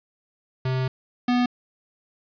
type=tone pair in turn; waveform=square; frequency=129.8 / 245.9 Hz; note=C3 / B3; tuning=-13 / -7 cents; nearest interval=major seventh; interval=1106 cents; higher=second; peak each=-23 / -19 dBFS; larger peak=second; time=0.65-0.88 / 1.28-1.46 s; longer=first; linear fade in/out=5 ms; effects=resampled to 11025 Hz + 8-bit